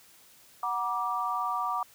sine chord, Gb augmented, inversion none, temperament equal with one note detuned, 740 / 954.1 / 1174.7 Hz, Gb5 / Bb5 / D6, 0 / +40 / 0 cents, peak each -34 / -33 / -30 dBFS, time 0.63-1.83 s, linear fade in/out 2 ms, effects white hiss -57 dBFS RMS until 1.94 s

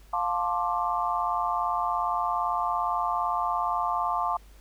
sine chord, D minor seventh, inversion first, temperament just, 704.8 / 881 / 1057.2 / 1174.7 Hz, F5 / A5 / C6 / D6, +16 / +2 / +18 / 0 cents, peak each -30 dBFS, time 0.13-4.37 s, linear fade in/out 5 ms, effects added 50 Hz sine -49 dBFS peak until 4.6 s + pink hiss -59 dBFS RMS until 4.6 s

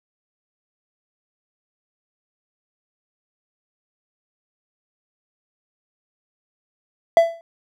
triangle tone with exponential decay, 668 Hz, E5, 23 cents sharp, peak -4 dBFS, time 7.17-7.41 s, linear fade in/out 1 ms, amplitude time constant 52 ms, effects none

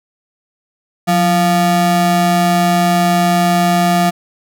square ring-modulated tone, 260 Hz, C4, 11 cents flat, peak -8 dBFS, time 1.07-4.11 s, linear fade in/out 20 ms, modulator 439 Hz, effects none

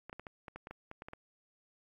clicks, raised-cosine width 0.5 ms, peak -30 dBFS, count 12, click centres 0.096 / 0.129 / 0.196 / 0.268 / 0.482 / 0.56 / 0.671 / 0.71 / 0.914 / 1.021 / 1.085 / 1.134 s, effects AAC 64 kbps

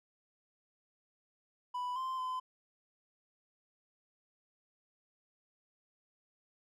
triangle tone with pitch steps, 990 / 1041 / 1022 Hz, B5 / C6 / C6, +4 / -9 / -41 cents, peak -33 dBFS, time 1.74-2.4 s, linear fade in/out 10 ms, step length 220 ms, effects none

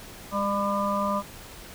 harmonic tone with a mistuned harmonic, 200.3 Hz, G3, 38 cents sharp, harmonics 1 / 3 / 5 / 6, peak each -29 / -29 / -29 / -29 dBFS, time 0.31-1.23 s, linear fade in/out 50 ms, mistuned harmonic 1, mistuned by +21 cents, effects pink hiss -44 dBFS RMS until 1.74 s

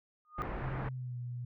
sine tone with exponential growth, 1228 Hz, D#6, 23 cents flat, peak -31 dBFS, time 0.25-0.42 s, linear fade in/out 0 ms, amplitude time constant 36 ms
pink low-pass noise, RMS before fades -39 dBFS, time 0.38-0.89 s, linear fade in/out 5 ms, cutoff 1900 Hz, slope 24 dB/octave
sine tone with pitch glide, 130.81 to 122.05 Hz, C3 to B2, 0 to -20 cents, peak -37 dBFS, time 0.61-1.45 s, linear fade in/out 5 ms, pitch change -120 cents, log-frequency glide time 0.84-1.17 s
effects none

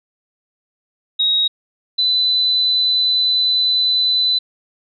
sine tone pair in turn, 3789 / 4005 Hz, A#7 / B7, +27 / +23 cents, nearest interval minor second, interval 96 cents, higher second, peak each -13 dBFS, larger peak neither, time 1.19-1.48 / 1.98-4.39 s, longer second, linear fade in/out 10 ms, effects none

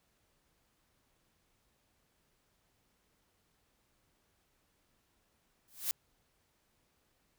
blue noise with exponential growth, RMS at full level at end -30 dBFS, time 5.68-5.91 s, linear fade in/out 0 ms, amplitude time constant 50 ms, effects pink hiss -75 dBFS RMS until 7.38 s

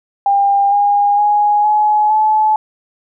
sine tone with pitch steps, 800 / 814.9 / 830.1 / 845.6 / 861.4 Hz, G5 / G#5 / G#5 / G#5 / A5, +35 / -33 / -1 / +31 / -37 cents, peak -9 dBFS, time 0.26-2.56 s, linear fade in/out 2 ms, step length 460 ms, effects none

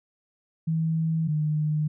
sine tone pair in turn, 161.4 / 152.34 Hz, E3 / D#3, -36 / -36 cents, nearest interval minor second, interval 100 cents, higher first, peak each -22 dBFS, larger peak neither, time 0.67-1.28 / 1.28-1.88 s, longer first, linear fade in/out 10 ms, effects none

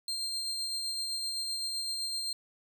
35% pulse tone with tremolo, 4179 Hz, C8, 3 cents flat, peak -30 dBFS, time 0.08-2.33 s, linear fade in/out 2 ms, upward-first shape sine, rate 7.8 Hz, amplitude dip 25%, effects none

